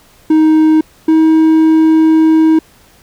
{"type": "tone pair in turn", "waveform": "triangle", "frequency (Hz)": [313.3, 318.2], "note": ["D#4", "D#4"], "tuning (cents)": [12, 39], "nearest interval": "unison", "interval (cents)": 27, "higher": "second", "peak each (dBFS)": -3, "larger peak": "neither", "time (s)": [[0.3, 0.81], [1.08, 2.59]], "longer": "second", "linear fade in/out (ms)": 5, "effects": ["pink hiss -46 dBFS RMS until 3.02 s"]}